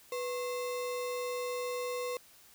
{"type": "tone with sample-and-hold", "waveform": "sine", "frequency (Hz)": 493.9, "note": "B4", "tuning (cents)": 0, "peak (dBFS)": -33, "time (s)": [0.12, 2.17], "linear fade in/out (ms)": 2, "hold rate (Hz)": 1575, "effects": ["white hiss -59 dBFS RMS until 2.54 s"]}